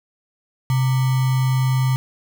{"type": "tone with sample-and-hold", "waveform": "sine", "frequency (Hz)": 130, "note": "C3", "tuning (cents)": -11, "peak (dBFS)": -15, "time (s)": [0.7, 1.96], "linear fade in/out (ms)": 0, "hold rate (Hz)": 1050, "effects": []}